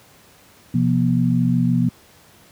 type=tone cluster; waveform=sine; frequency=126.9 / 173 / 240.5 Hz; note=B2 / F3 / B3; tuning=+47 / -16 / -46 cents; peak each=-19 dBFS; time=0.74-1.89 s; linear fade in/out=5 ms; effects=pink hiss -50 dBFS RMS until 2.51 s + high-pass 80 Hz 12 dB/octave